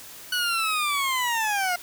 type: linear sweep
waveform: 20% pulse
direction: down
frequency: 1486 to 698.5 Hz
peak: -18 dBFS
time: 0.32-1.76 s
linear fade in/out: 5 ms
effects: white hiss -43 dBFS RMS until 1.82 s